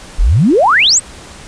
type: exponential sweep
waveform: sine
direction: up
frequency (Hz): 32.44 to 8670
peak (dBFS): -6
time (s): 0.18-1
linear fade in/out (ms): 20
effects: pink hiss -34 dBFS RMS until 1.47 s + resampled to 22050 Hz